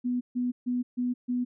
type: tone bursts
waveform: sine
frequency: 246.9 Hz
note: B3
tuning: in tune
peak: -25 dBFS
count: 5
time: 0.04-1.45 s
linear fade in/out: 20 ms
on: 170 ms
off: 140 ms
effects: none